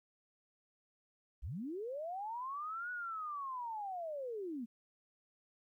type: linear two-way sweep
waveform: sine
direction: up then down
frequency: 42.54 to 1480 to 216.8 Hz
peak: -39 dBFS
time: 1.42-4.66 s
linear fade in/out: 20 ms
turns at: 2.91 s
effects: 13-bit